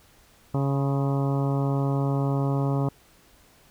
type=harmonic tone with a mistuned harmonic; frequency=138.59 Hz; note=C#3; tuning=in tune; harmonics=1 / 2 / 3 / 4 / 5 / 6 / 7 / 8 / 9; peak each=-23 / -29 / -33 / -35 / -37 / -39 / -40 / -41 / -42 dBFS; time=0.54-2.89 s; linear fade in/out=5 ms; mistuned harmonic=8; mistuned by=-41 cents; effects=pink hiss -57 dBFS RMS until 3.7 s